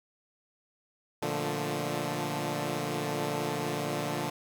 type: chord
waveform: 10% pulse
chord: Bb major seventh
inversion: none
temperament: equal with one note detuned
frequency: 117.76 / 146.83 / 174.61 / 220 Hz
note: Bb2 / D3 / F3 / A3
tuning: +18 / 0 / 0 / 0 cents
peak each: -30 / -25 / -28 / -31 dBFS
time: 1.22-4.3 s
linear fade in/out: 5 ms
effects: none